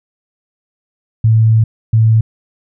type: tone pair in turn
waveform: sine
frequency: 111.4 / 111.4 Hz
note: A2 / A2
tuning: +22 / +22 cents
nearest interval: unison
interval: 0 cents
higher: neither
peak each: -6 dBFS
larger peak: neither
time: 1.24-1.64 / 1.93-2.21 s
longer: first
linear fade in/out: 5 ms
effects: none

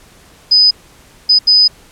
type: tone bursts at uneven times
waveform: sine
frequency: 5000 Hz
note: D#8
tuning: 8 cents sharp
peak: -5 dBFS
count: 3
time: 0.51-0.71 / 1.29-1.39 / 1.47-1.68 s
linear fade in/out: 10 ms
effects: pink hiss -44 dBFS RMS until 1.91 s + low-pass 12000 Hz 12 dB/octave

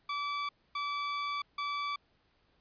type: tone bursts at uneven times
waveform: sawtooth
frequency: 1154 Hz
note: D6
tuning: 31 cents flat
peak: -29 dBFS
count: 3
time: 0.09-0.49 / 0.75-1.42 / 1.58-1.96 s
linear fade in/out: 5 ms
effects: pink hiss -71 dBFS RMS until 2.6 s + resampled to 11025 Hz

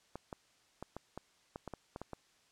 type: clicks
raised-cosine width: 1 ms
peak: -28 dBFS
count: 11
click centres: 0.156 / 0.328 / 0.826 / 0.966 / 1.176 / 1.559 / 1.677 / 1.737 / 1.961 / 2.016 / 2.133 s
effects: white hiss -69 dBFS RMS until 2.51 s + low-pass 7000 Hz 12 dB/octave

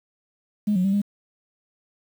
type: tone with pitch steps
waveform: sine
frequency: 208.7 / 182.7 / 195.2 / 203.2 Hz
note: G#3 / F#3 / G3 / G#3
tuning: +9 / -22 / -7 / -38 cents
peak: -17 dBFS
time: 0.67-1.018 s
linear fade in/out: 10 ms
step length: 87 ms
effects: tanh soft clip ceiling -14 dBFS + 8-bit

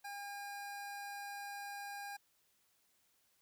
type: tone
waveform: 25% pulse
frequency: 808 Hz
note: G#5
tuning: 48 cents flat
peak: -40 dBFS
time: 0.04-2.17 s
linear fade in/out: 10 ms
effects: white hiss -75 dBFS RMS until 3.41 s

